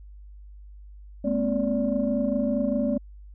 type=tone cluster; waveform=sine; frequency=211.8 / 239.5 / 264.4 / 579 Hz; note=G#3 / A#3 / C4 / D5; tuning=+34 / +47 / +18 / -25 cents; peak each=-27 dBFS; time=1.24-2.98 s; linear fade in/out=10 ms; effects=tanh soft clip ceiling -13 dBFS + added 50 Hz sine -42 dBFS peak until 3.34 s